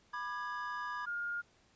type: chord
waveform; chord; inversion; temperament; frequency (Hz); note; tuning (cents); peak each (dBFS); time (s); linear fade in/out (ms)
triangle; G# diminished; first; equal with one note detuned; 987.8 / 1198 / 1661.2; B5 / D6 / G#6; 0 / +34 / 0; -40; 0.13-1.06; 10
type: tone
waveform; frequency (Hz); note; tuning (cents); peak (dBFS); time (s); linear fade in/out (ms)
sine; 1417; F6; +25; -35; 1.06-1.42; 20
effects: pink hiss -68 dBFS RMS until 1.75 s + resampled to 16000 Hz